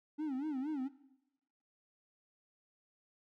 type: tone with vibrato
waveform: triangle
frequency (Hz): 283.5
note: C#4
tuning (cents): +39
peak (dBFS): -33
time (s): 0.18-0.89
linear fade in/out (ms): 20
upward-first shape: sine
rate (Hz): 4.3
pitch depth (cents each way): 180
effects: noise-tail reverb RT60 0.9 s tail -17 dB re dry